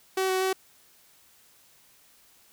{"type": "tone with pitch steps", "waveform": "sawtooth", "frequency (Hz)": [379.4, 374.8, 378.8], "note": ["F#4", "F#4", "F#4"], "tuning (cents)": [43, 22, 41], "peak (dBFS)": -20, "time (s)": [0.17, 0.53], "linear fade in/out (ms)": 5, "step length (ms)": 120, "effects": ["white hiss -59 dBFS RMS until 2.52 s"]}